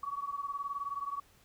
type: beating tone pair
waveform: sine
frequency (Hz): 1124 / 1143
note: C#6 / D6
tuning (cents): +24 / -47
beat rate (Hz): 19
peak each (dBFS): -37 / -39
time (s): 0.03-1.2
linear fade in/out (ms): 5
effects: pink hiss -64 dBFS RMS until 1.44 s